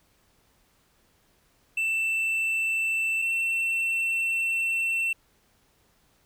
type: tone pair in turn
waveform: triangle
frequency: 2666 / 2695 Hz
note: E7 / E7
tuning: +19 / +38 cents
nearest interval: unison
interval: 19 cents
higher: second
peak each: -22 dBFS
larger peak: neither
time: 1.77-3.22 / 3.22-5.13 s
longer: second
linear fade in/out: 5 ms
effects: pink hiss -65 dBFS RMS until 6.25 s